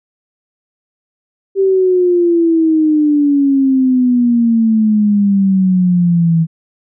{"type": "exponential sweep", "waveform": "sine", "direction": "down", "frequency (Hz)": [392, 161.6], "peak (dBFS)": -8, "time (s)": [1.55, 6.47], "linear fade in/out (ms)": 50, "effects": []}